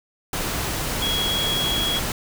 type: tone in noise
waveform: sine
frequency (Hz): 3322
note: G#7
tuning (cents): 0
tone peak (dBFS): -22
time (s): 1.02-1.99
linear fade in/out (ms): 2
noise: pink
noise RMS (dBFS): -26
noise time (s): 0.33-2.12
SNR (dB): +1
effects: none